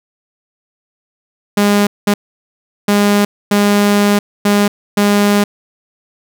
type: tone bursts at uneven times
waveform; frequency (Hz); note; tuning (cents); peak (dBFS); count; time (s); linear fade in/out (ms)
sawtooth; 204.4; G#3; -27; -5; 6; 1.57-1.87 / 2.07-2.14 / 2.88-3.25 / 3.51-4.19 / 4.45-4.68 / 4.97-5.44; 5
effects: none